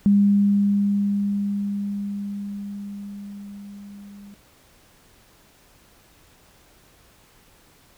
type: tone with level ramp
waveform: sine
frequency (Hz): 201.8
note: G#3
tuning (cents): -49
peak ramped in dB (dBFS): -12 to -40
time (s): 0.06-4.34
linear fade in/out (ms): 0
effects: pink hiss -55 dBFS RMS until 7.97 s